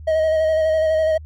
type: tone with vibrato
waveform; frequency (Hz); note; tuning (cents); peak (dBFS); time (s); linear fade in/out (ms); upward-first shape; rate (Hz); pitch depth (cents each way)
triangle; 632; D#5; +27; -13; 0.07-1.18; 10; square; 12; 19
effects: added 77 Hz sine -34 dBFS peak until 1.25 s